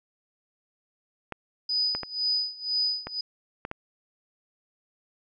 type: clicks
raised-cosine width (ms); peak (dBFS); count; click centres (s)
0.5; -18; 6; 1.323 / 1.95 / 2.033 / 3.07 / 3.651 / 3.714
type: tone with tremolo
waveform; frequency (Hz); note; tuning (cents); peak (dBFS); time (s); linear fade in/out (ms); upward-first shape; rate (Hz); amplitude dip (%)
sine; 4978; D#8; 0; -22; 1.69-3.21; 5; sine; 2; 90
effects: none